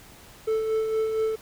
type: tone with tremolo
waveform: triangle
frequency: 440.3 Hz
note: A4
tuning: 1 cent sharp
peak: -19 dBFS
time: 0.47-1.36 s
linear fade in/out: 10 ms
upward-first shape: sine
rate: 4.3 Hz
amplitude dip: 40%
effects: pink hiss -49 dBFS RMS until 1.41 s